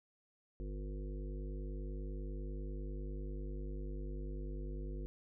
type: harmonic tone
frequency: 50.1 Hz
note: G1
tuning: 38 cents sharp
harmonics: 1 / 3 / 5 / 7 / 9 / 10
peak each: -40 / -50 / -52 / -51 / -56 / -59 dBFS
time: 0.6-5.06 s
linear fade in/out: 0 ms
effects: none